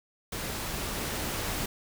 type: noise with level ramp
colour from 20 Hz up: pink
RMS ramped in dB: -35 to -32 dBFS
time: 0.32-1.66 s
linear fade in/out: 5 ms
effects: none